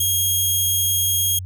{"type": "tone", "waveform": "5% pulse", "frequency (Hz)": 3255, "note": "G#7", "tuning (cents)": -36, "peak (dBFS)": -9, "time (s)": [0, 1.39], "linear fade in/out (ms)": 5, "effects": ["added 92 Hz sine -28 dBFS peak until 1.45 s"]}